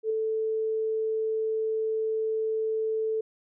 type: tone with ADSR envelope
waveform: sine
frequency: 440 Hz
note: A4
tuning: in tune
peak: -22 dBFS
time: 0.03-3.21 s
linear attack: 71 ms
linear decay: 4 ms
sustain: -3 dB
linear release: 6 ms
effects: none